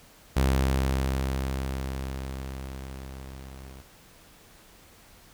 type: tone with level ramp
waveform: sawtooth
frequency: 66.4 Hz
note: C2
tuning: 26 cents sharp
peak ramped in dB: -16 to -39 dBFS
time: 0.36-3.82 s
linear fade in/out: 10 ms
effects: pink hiss -54 dBFS RMS until 5.33 s